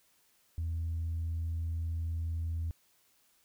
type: tone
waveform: sine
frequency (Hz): 82.41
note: E2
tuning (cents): 0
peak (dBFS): -30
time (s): 0.58-2.71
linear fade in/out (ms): 0
effects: tanh soft clip ceiling -29 dBFS + white hiss -69 dBFS RMS until 3.44 s